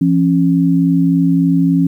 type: tone pair together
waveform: sine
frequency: 170.2 / 273.7 Hz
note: F3 / C#4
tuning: -44 / -22 cents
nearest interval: minor sixth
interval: 822 cents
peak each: -12 dBFS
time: 0.01-1.87 s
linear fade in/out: 5 ms
effects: 8-bit